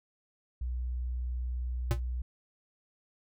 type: tone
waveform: sine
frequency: 61.6 Hz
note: B1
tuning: 4 cents flat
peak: -31 dBFS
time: 0.61-2.22 s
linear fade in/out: 5 ms
type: tone with exponential decay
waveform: square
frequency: 116.54 Hz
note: A#2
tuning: in tune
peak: -22 dBFS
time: 1.91-2 s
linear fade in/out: 0 ms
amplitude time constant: 19 ms
effects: none